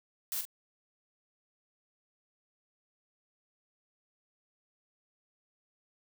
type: noise with echo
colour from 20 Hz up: blue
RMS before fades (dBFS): -35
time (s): 0.32-0.41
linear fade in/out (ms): 0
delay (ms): 42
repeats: 1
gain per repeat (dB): -7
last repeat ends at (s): 0.452
effects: none